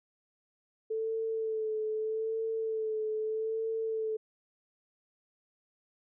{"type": "tone with vibrato", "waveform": "sine", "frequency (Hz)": 440, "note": "A4", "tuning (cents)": 0, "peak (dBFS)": -30, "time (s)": [0.9, 4.17], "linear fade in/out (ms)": 10, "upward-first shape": "sine", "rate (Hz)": 0.8, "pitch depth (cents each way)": 29, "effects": []}